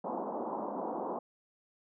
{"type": "band-pass noise", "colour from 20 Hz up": "white", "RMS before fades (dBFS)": -37, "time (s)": [0.04, 1.19], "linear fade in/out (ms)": 5, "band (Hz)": [190, 1000], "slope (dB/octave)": 48, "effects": []}